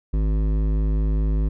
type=tone with hard clipping; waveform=sine; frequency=52.4 Hz; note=G#1; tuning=16 cents sharp; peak=-20 dBFS; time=0.13-1.49 s; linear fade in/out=10 ms; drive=13 dB; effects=none